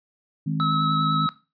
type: harmonic tone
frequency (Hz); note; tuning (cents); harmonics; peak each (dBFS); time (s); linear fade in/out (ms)
52.6; G#1; +23; 3 / 4 / 5; -24 / -30 / -30; 0.46-1.27; 10
type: tone with vibrato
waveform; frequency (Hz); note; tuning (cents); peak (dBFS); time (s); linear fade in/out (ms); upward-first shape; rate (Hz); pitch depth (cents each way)
square; 1294; E6; -32; -22; 0.6-1.29; 0; triangle; 10; 20
effects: noise-tail reverb RT60 0.3 s tail -17 dB re dry + resampled to 11025 Hz